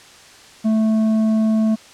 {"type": "tone with tanh clipping", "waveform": "sine", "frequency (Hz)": 219.2, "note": "A3", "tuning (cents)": -6, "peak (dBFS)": -15, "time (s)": [0.64, 1.76], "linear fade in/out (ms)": 20, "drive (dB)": 7, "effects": ["white hiss -44 dBFS RMS until 1.93 s", "low-pass 7000 Hz 12 dB/octave"]}